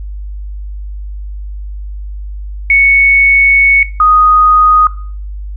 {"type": "tone pair in turn", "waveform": "sine", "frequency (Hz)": [2217, 1244.2], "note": ["C#7", "D#6"], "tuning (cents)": [0, 0], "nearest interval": "minor seventh", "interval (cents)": 1000, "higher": "first", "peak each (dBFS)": -4, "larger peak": "neither", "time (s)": [[2.7, 3.83], [4, 4.87]], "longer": "first", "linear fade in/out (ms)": 2, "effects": ["noise-tail reverb RT60 0.5 s tail -19 dB re dry", "added 50 Hz sine -20 dBFS peak until 5.56 s"]}